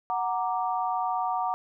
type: chord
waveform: sine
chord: Gb augmented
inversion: none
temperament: equal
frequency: 740 / 932.3 / 1174.7 Hz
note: Gb5 / Bb5 / D6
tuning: 0 / 0 / 0 cents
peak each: -28 / -30 / -32 dBFS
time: 0.1-1.54 s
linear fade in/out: 0 ms
effects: none